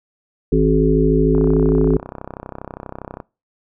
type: harmonic tone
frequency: 53.3 Hz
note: G#1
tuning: 46 cents sharp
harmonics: 1 / 3 / 5 / 7 / 8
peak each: -18 / -18 / -18 / -18 / -18 dBFS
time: 0.52-1.97 s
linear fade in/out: 5 ms
type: click train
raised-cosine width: 1 ms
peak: -16 dBFS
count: 61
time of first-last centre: 1.35-3.202 s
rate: 32.4 Hz
effects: noise-tail reverb RT60 0.3 s tail -23 dB re dry